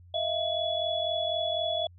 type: tone cluster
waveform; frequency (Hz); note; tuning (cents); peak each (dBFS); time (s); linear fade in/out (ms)
sine; 636 / 680 / 3397; D#5 / F5 / G#7; +38 / -46 / +38; -31; 0.14-1.87; 5
effects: added 88 Hz sine -50 dBFS peak until 1.98 s